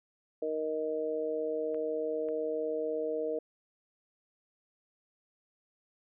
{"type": "harmonic tone", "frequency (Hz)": 156.1, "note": "D#3", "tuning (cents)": 6, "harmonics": [2, 3, 4], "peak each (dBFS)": [-40, -32, -36], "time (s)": [0.42, 3.39], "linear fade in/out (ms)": 5}
{"type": "clicks", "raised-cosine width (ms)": 0.5, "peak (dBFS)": -38, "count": 2, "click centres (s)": [1.745, 2.287]}
{"effects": []}